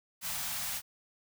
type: band-stop noise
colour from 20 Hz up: white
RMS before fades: -36 dBFS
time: 0.21-0.82 s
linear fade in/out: 50 ms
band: 220 to 620 Hz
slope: 48 dB/octave
effects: none